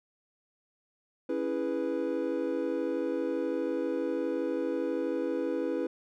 triangle chord, C# minor seventh, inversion none, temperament equal, 277.2 / 329.6 / 415.3 / 493.9 Hz, C#4 / E4 / G#4 / B4, 0 / 0 / 0 / 0 cents, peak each -33 / -31 / -35 / -31 dBFS, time 1.29-5.87 s, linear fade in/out 5 ms, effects none

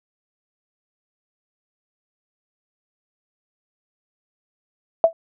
sine tone with exponential decay, 660 Hz, E5, 2 cents sharp, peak -5 dBFS, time 5.04-5.13 s, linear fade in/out 1 ms, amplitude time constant 19 ms, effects none

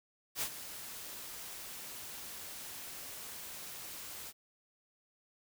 white noise with ADSR envelope, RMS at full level -34 dBFS, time 0.35-4.33 s, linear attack 67 ms, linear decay 72 ms, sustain -12 dB, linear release 43 ms, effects none

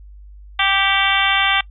harmonic tone with a mistuned harmonic, 392 Hz, G4, in tune, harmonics 2 / 3 / 4 / 5 / 6 / 7 / 8 / 9, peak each -22 / -22 / -22 / -22 / -22 / -22 / -22 / -22 dBFS, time 0.59-1.61 s, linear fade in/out 5 ms, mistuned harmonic 6, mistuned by -42 cents, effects noise-tail reverb RT60 0.1 s tail -22 dB re dry + added 50 Hz sine -37 dBFS peak until 1.7 s

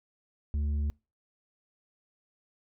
triangle tone with tanh clipping, 73.42 Hz, D2, in tune, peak -28 dBFS, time 0.54-0.9 s, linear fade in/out 0 ms, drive 10 dB, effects noise-tail reverb RT60 0.3 s tail -26 dB re dry

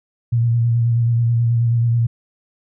sine tone with vibrato, 117.3 Hz, A#2, 11 cents sharp, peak -13 dBFS, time 0.32-2.07 s, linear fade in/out 10 ms, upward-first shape square, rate 9.3 Hz, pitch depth 23 cents each way, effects none

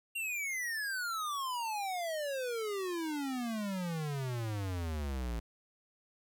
square exponential sweep, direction down, 2794 to 55.2 Hz, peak -35 dBFS, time 0.15-5.4 s, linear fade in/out 10 ms, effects none

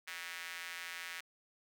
square tone with high-pass filter, 86.4 Hz, F2, 18 cents flat, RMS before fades -45 dBFS, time 0.07-1.21 s, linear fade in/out 10 ms, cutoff 1900 Hz, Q 2.1, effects none

